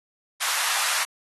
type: high-pass noise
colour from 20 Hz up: pink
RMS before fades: -25 dBFS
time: 0.4-1.05 s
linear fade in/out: 20 ms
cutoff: 910 Hz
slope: 24 dB/octave
effects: AAC 32 kbps